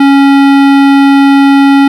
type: tone with hard clipping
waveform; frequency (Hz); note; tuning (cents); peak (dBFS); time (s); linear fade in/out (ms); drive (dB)
sine; 277.2; C#4; 0; -4; 0-1.88; 5; 18
effects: none